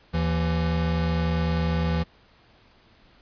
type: tone pair together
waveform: square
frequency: 78.7 / 166.76 Hz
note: D#2 / E3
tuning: +20 / +20 cents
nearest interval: octave + minor second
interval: 1300 cents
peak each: -26 / -25 dBFS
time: 0.13-2.04 s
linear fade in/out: 20 ms
effects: pink hiss -57 dBFS RMS until 3.21 s + resampled to 11025 Hz